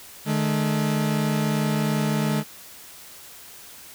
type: tone pair together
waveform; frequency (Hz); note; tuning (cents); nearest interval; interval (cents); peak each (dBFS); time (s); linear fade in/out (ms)
40% pulse; 151.89 / 214.8; D#3 / A3; -41 / -41; tritone; 600; -23; 0.25-2.44; 50
effects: white hiss -44 dBFS RMS until 3.94 s